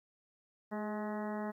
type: harmonic tone with a mistuned harmonic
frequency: 211.7 Hz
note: G#3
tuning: 33 cents sharp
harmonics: 1 / 2 / 3 / 4 / 5 / 6 / 7 / 8 / 9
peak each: -38 / -44 / -43 / -45 / -49 / -52 / -54 / -54 / -53 dBFS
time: 0.71-1.52 s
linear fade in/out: 20 ms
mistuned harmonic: 2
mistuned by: -31 cents
effects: 12-bit